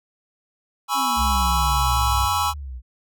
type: chord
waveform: square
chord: C# minor seventh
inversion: second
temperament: equal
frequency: 830.6 / 987.8 / 1108.7 / 1318.5 Hz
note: G#5 / B5 / C#6 / E6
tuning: 0 / 0 / 0 / 0 cents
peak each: -26 dBFS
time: 0.88-2.54 s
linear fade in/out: 50 ms
type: exponential sweep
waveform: sine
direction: down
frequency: 280 to 59.1 Hz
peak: -30 dBFS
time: 0.94-2.82 s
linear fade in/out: 50 ms
type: tone with vibrato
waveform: sine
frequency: 65.7 Hz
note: C2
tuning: 8 cents sharp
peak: -21 dBFS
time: 1.16-2.29 s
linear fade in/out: 50 ms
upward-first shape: triangle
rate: 1.6 Hz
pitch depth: 15 cents each way
effects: none